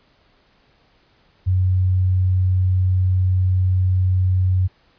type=tone; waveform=sine; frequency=92.5 Hz; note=F#2; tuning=in tune; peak=-14 dBFS; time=1.46-4.68 s; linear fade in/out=20 ms; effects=pink hiss -58 dBFS RMS until 4.98 s + resampled to 11025 Hz